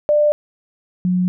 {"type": "tone pair in turn", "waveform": "sine", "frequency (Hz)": [595, 181.34], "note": ["D5", "F#3"], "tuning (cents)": [22, -35], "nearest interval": "octave + major sixth", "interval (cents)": 2057, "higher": "first", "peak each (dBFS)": [-11, -14], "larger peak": "first", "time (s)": [[0.09, 0.32], [1.05, 1.28]], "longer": "neither", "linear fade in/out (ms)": 0, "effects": []}